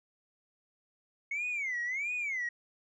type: tone with vibrato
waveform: sine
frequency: 2172 Hz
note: C#7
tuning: 36 cents flat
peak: -30 dBFS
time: 1.31-2.49 s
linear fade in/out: 5 ms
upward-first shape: sine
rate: 1.5 Hz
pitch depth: 230 cents each way
effects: tanh soft clip ceiling -29 dBFS